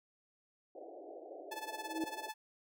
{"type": "band-pass noise", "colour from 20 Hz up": "white", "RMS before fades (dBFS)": -50, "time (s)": [0.75, 2.29], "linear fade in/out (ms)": 5, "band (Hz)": [300, 740], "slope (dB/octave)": 96}
{"type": "tone with tremolo", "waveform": "sawtooth", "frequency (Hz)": 869, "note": "A5", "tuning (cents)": -22, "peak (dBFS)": -35, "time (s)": [1.51, 2.34], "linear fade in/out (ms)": 10, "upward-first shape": "sine", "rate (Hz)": 18, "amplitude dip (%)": 80}
{"type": "tone with exponential growth", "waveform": "sine", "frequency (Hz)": 322.1, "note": "E4", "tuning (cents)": -40, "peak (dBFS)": -31, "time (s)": [1.69, 2.04], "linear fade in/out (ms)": 2, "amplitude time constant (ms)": 75}
{"effects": []}